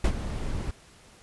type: noise with ADSR envelope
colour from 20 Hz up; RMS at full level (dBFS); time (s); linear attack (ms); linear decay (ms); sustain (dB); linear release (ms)
brown; -18; 0.04-0.71; 6; 66; -13; 3
effects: pink hiss -54 dBFS RMS until 1.22 s + resampled to 24000 Hz